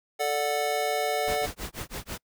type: chord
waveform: square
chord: D major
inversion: second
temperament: just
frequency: 440.5 / 587.3 / 734.2 Hz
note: A4 / D5 / F#5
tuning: +2 / 0 / -14 cents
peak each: -31 / -31 / -29 dBFS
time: 0.19-1.47 s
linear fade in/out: 20 ms
type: noise with tremolo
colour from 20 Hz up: pink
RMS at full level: -34 dBFS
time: 1.27-2.18 s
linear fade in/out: 10 ms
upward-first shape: sine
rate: 6.1 Hz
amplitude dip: 100%
effects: noise-tail reverb RT60 0.1 s tail -26 dB re dry